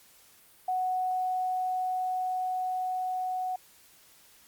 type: tone with level ramp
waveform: sine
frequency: 740 Hz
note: F#5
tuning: in tune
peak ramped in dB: -26 to -29 dBFS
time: 0.68-3.56 s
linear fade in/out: 5 ms
effects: white hiss -58 dBFS RMS until 4.47 s + Opus 48 kbps